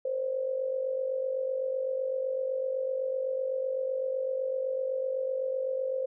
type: tone with amplitude modulation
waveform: sine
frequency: 523.3 Hz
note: C5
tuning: in tune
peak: -25 dBFS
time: 0.05-6.06 s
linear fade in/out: 5 ms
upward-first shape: sine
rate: 47.9 Hz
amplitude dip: 65%
effects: none